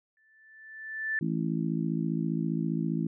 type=tone with exponential growth; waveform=sine; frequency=1760 Hz; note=A6; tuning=in tune; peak=-25 dBFS; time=0.17-1.19 s; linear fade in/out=1 ms; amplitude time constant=220 ms
type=harmonic tone; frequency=55 Hz; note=A1; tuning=in tune; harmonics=3 / 4 / 5 / 6; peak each=-30 / -32 / -34 / -36 dBFS; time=1.21-3.07 s; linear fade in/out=5 ms
effects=none